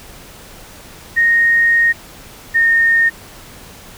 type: tone pair in turn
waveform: sine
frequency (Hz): 1859 / 1836.6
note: A#6 / A#6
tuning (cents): -5 / -26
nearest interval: unison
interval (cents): 21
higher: first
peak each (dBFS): -9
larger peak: neither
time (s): 1.16-1.93 / 2.54-3.1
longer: first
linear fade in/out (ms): 20
effects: pink hiss -38 dBFS RMS until 3.97 s